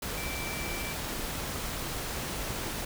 sine tone in noise, 2334 Hz, D7, 11 cents flat, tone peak -39 dBFS, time 0.17-0.93 s, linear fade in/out 5 ms, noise pink, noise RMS -35 dBFS, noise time 0.02-2.85 s, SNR -7 dB, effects none

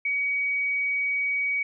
sine tone, 2260 Hz, C#7, 33 cents sharp, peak -23 dBFS, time 0.05-1.63 s, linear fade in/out 5 ms, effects none

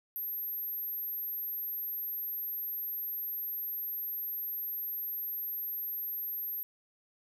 sine tone, 12820 Hz, G9, 38 cents sharp, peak -34 dBFS, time 0.16-6.63 s, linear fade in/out 0 ms, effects 11-bit

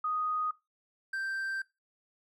sine / triangle tone pair in turn, 1244.5 / 1568 Hz, D#6 / G6, 0 / 0 cents, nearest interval major third, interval 400 cents, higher second, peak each -29 / -30 dBFS, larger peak first, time 0.04-0.51 / 1.13-1.62 s, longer second, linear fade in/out 5 ms, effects noise-tail reverb RT60 0.2 s tail -18 dB re dry

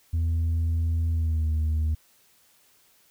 sine tone with pitch glide, 82.41 to 78.01 Hz, E2 to D#2, 0 to +5 cents, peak -19 dBFS, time 0.13-1.95 s, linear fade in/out 10 ms, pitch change -95 cents, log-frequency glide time 1.11-1.5 s, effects tanh soft clip ceiling -21 dBFS + white hiss -61 dBFS RMS until 3.1 s

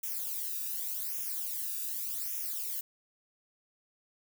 violet noise with flanger, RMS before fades -36 dBFS, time 0.03-2.81 s, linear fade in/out 5 ms, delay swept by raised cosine 0.23 to 0.96 ms, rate 0.86 Hz, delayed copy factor -0.9, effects none

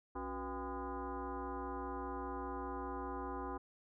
sine tone with frequency modulation, 370 Hz, F#4, in tune, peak -39 dBFS, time 0.15-3.58 s, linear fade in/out 10 ms, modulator 215 Hz, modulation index 3.9, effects none

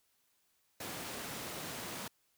pink high-pass noise, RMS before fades -43 dBFS, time 0.8-2.08 s, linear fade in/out 5 ms, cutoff 150 Hz, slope 12 dB/octave, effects white hiss -75 dBFS RMS until 2.37 s

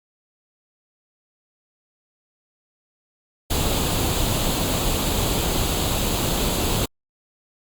pink noise with comb filter, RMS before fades -22 dBFS, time 3.5-6.86 s, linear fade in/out 10 ms, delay 0.27 ms, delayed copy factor +0.55, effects Opus 48 kbps

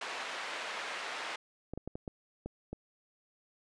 white band-pass noise, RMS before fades -40 dBFS, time 0.01-1.36 s, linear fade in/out 5 ms, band 520 to 2400 Hz, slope 12 dB/octave
clicks, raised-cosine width 2 ms, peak -26 dBFS, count 7, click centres 1.736 / 1.776 / 1.876 / 1.955 / 2.078 / 2.46 / 2.73 s
effects resampled to 22050 Hz

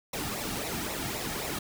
pink noise with flanger, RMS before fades -34 dBFS, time 0.13-1.59 s, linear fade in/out 5 ms, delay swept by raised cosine 0.62 to 2.02 ms, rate 3.8 Hz, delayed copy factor -0.65, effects none

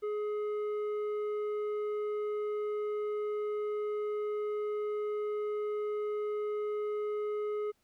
triangle tone with tanh clipping, 420 Hz, G#4, 19 cents sharp, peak -33 dBFS, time 0.02-7.72 s, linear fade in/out 20 ms, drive 12 dB, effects pink hiss -74 dBFS RMS until 7.83 s

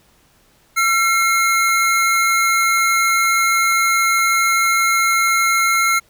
square tone pair together, 1353.2 / 2148 Hz, E6 / C7, +45 / +45 cents, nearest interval minor sixth, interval 800 cents, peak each -17 dBFS, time 0.76-6 s, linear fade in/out 20 ms, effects pink hiss -55 dBFS RMS until 6.09 s

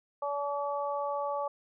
harmonic tone, 285.9 Hz, D4, 46 cents flat, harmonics 2 / 3 / 4, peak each -33 / -35 / -36 dBFS, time 0.22-1.48 s, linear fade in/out 5 ms, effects none

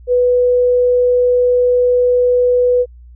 sine tone, 493.9 Hz, B4, in tune, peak -9 dBFS, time 0.07-2.86 s, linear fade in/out 50 ms, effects added 60 Hz sine -36 dBFS peak until 3.15 s

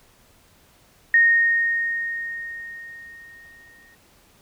sine tone with exponential decay, 1854 Hz, A#6, 10 cents flat, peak -11 dBFS, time 1.14-3.95 s, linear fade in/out 2 ms, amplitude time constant 610 ms, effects pink hiss -56 dBFS RMS until 4.41 s

